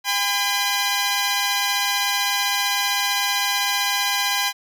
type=tone pair together; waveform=10% pulse; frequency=806 / 1011.4 Hz; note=G5 / B5; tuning=+48 / +41 cents; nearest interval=major third; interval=393 cents; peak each=-14 dBFS; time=0.04-4.53 s; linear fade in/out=50 ms; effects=none